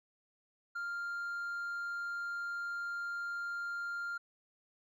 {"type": "tone with hard clipping", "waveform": "sine", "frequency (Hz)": 1396.9, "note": "F6", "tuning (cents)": 0, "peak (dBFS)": -37, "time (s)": [0.75, 4.18], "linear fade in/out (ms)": 10, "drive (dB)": 2, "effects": []}